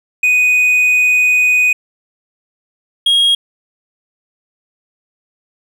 triangle tone pair in turn, 2489 / 3273 Hz, D#7 / G#7, 0 / -26 cents, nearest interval perfect fourth, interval 474 cents, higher second, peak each -7 dBFS, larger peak neither, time 0.23-1.73 / 3.06-3.35 s, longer first, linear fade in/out 5 ms, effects none

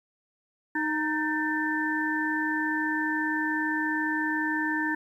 harmonic tone with a mistuned harmonic, 309.6 Hz, D#4, 9 cents flat, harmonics 1 / 3 / 5 / 6, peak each -29 / -33 / -34 / -29 dBFS, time 0.75-4.95 s, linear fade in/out 5 ms, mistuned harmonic 6, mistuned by -71 cents, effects 10-bit

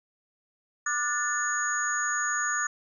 sine tone cluster, 1189 / 1457 / 1762 / 6710 Hz, D6 / F#6 / A6 / G#8, +21 / -27 / +2 / +17 cents, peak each -31 dBFS, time 0.86-2.67 s, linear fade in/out 5 ms, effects none

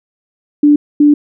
sine tone bursts at uneven times, 293.7 Hz, D4, in tune, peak -4 dBFS, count 2, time 0.63-0.76 / 1-1.14 s, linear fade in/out 5 ms, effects none

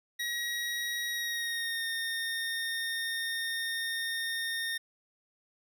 25% pulse tone with pitch glide, 1903 to 1832.9 Hz, A#6 to A#6, +35 to -30 cents, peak -28 dBFS, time 0.19-4.78 s, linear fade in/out 10 ms, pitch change -65 cents, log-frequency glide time 1.09-1.85 s, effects none

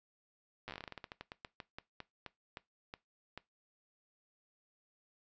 slowing click train, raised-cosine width 0.3 ms, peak -28 dBFS, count 25, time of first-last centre 0.68-3.376 s, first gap 8 ms, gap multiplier 1.19, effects noise-tail reverb RT60 0.2 s tail -20 dB re dry + resampled to 16000 Hz

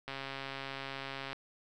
click train, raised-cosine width 0.3 ms, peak -24 dBFS, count 171, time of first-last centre 0.08-1.33 s, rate 136 Hz, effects none

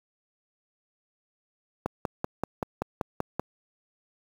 click train, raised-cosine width 1 ms, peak -13 dBFS, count 9, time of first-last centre 1.86-3.396 s, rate 5.21 Hz, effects high-pass 80 Hz 12 dB/octave + 7-bit

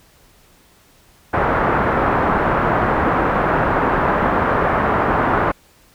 white low-pass noise, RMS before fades -17 dBFS, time 1.33-5.52 s, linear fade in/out 10 ms, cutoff 1400 Hz, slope 24 dB/octave, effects pink hiss -52 dBFS RMS until 5.94 s

